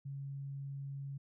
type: tone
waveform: sine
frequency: 138.59 Hz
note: C#3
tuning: in tune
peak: -40 dBFS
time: 0.05-1.18 s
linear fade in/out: 10 ms
effects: none